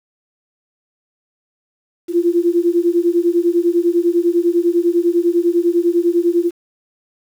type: beating tone pair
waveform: sine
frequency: 340 / 350 Hz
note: F4 / F4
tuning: -46 / +4 cents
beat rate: 10 Hz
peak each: -15 dBFS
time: 2.08-6.51 s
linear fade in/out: 50 ms
effects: 7-bit